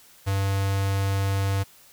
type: tone with notch filter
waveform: square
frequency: 98 Hz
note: G2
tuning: in tune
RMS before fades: -24 dBFS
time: 0.26-1.64 s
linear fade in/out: 20 ms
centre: 250 Hz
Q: 1.5
effects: white hiss -53 dBFS RMS until 1.92 s